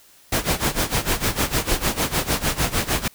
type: noise with tremolo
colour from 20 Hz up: pink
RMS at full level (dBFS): -19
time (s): 0.32-3.08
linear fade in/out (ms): 5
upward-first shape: sine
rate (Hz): 6.6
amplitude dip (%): 85
effects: white hiss -52 dBFS RMS until 3.14 s